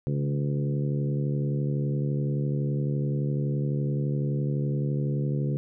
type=harmonic tone with a mistuned harmonic; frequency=71.8 Hz; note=D2; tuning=39 cents flat; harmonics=2 / 3 / 4 / 5 / 6 / 7; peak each=-25 / -34 / -37 / -37 / -40 / -40 dBFS; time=0.07-5.57 s; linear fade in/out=0 ms; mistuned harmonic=2; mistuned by=-30 cents; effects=none